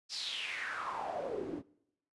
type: noise with band-pass filter sweep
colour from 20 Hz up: pink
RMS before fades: -39 dBFS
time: 0.09-1.63 s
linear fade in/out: 50 ms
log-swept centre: 5200 to 260 Hz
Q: 5.4
effects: noise-tail reverb RT60 0.8 s tail -22 dB re dry + resampled to 24000 Hz